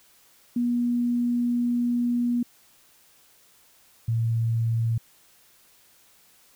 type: tone pair in turn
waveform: sine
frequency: 241 / 114.56 Hz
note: B3 / A#2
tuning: -42 / -30 cents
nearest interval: octave + minor second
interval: 1288 cents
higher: first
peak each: -21 dBFS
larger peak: neither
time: 0.56-2.43 / 4.08-4.98 s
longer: first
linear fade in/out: 5 ms
effects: white hiss -58 dBFS RMS until 6.55 s